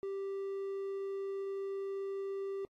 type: tone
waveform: triangle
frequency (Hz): 392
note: G4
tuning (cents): 0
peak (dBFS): -34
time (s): 0.03-2.65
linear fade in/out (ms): 0
effects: AAC 48 kbps